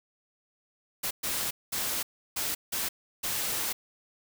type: noise bursts at uneven times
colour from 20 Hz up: white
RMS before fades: -31 dBFS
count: 6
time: 1.03-1.11 / 1.23-1.51 / 1.72-2.03 / 2.36-2.55 / 2.72-2.89 / 3.23-3.73 s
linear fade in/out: 10 ms
effects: none